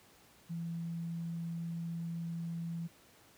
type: tone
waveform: sine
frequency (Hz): 167.6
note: E3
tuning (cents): +29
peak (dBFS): -36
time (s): 0.49-2.88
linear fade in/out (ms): 20
effects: pink hiss -62 dBFS RMS until 3.37 s + high-pass 80 Hz 12 dB/octave